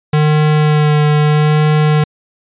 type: tone with vibrato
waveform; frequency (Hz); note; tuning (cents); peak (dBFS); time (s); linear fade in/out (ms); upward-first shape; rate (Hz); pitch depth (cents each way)
square; 151.1; D3; +50; -9; 0.13-2.04; 5; sine; 0.79; 15
effects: resampled to 8000 Hz